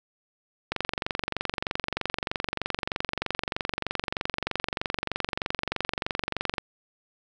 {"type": "click train", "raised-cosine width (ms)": 0.3, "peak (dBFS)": -11, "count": 137, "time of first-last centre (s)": [0.72, 6.582], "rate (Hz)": 23.2, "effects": []}